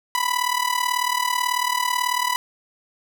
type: tone with amplitude modulation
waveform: sawtooth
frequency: 990 Hz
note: B5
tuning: 4 cents sharp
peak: -13 dBFS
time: 0.15-2.36 s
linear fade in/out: 0 ms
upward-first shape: sine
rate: 38.2 Hz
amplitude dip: 80%
effects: none